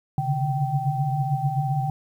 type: tone cluster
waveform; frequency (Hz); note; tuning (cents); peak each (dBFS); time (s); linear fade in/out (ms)
sine; 132.2 / 140.8 / 147.8 / 776; C3 / C#3 / D3 / G5; +18 / +27 / +11 / -18; -27; 0.18-1.9; 2
effects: 9-bit